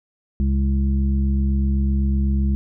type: harmonic tone with a mistuned harmonic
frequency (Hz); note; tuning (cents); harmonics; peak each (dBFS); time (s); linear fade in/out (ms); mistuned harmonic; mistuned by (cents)
67.9; C#2; -35; 1 / 2 / 3 / 5; -17 / -31 / -23 / -36; 0.4-2.55; 0; 5; -49
effects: none